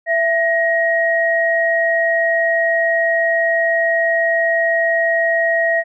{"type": "tone pair together", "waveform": "sine", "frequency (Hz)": [665.6, 1886], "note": ["E5", "A#6"], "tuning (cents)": [17, 20], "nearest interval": "octave + tritone", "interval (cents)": 1803, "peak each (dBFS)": -16, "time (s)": [0.06, 5.84], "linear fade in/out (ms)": 50, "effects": []}